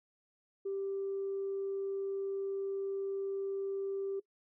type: tone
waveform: sine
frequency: 392 Hz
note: G4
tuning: in tune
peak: -33 dBFS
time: 0.65-4.2 s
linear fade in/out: 10 ms
effects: noise-tail reverb RT60 0.1 s tail -20 dB re dry + tanh soft clip ceiling -29 dBFS